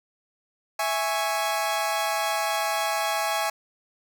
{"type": "chord", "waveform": "sawtooth", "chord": "C# minor", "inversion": "first", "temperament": "equal", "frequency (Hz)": [659.3, 830.6, 1108.7], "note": ["E5", "G#5", "C#6"], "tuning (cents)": [0, 0, 0], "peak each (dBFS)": [-25, -23, -27], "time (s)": [0.79, 3.5], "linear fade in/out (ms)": 5, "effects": []}